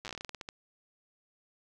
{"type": "slowing click train", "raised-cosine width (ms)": 0.2, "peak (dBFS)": -23, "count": 15, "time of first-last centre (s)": [0.05, 0.489], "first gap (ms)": 8, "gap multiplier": 1.19, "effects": []}